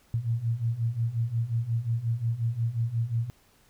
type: beating tone pair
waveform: sine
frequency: 112.6 / 118.2 Hz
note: A2 / A#2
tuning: +40 / +24 cents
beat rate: 5.6 Hz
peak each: -30 / -27 dBFS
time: 0.14-3.3 s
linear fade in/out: 0 ms
effects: pink hiss -62 dBFS RMS until 3.69 s